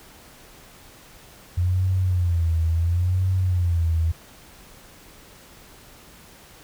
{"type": "tone with vibrato", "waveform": "sine", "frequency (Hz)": 87.31, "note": "F2", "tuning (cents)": 0, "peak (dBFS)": -18, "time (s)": [1.57, 4.12], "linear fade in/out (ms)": 10, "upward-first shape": "sine", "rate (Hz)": 0.72, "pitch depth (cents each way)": 120, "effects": ["pink hiss -48 dBFS RMS until 6.63 s"]}